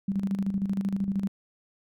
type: tone with tremolo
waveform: sine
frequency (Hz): 196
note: G3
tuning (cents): 0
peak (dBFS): -23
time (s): 0.08-1.28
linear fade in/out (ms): 5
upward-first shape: square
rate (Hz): 13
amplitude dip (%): 60
effects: none